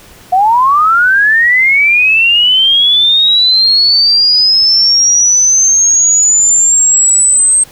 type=linear sweep; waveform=sine; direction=up; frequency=712 to 8372 Hz; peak=-5 dBFS; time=0.32-7.64 s; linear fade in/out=10 ms; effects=pink hiss -38 dBFS RMS until 7.71 s